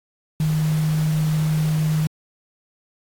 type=tone in noise; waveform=sine; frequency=155.56 Hz; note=D#3; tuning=in tune; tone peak=-17 dBFS; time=0.4-2.07 s; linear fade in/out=2 ms; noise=pink; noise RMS=-35 dBFS; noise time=0.4-2.07 s; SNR=+15 dB; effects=AAC 64 kbps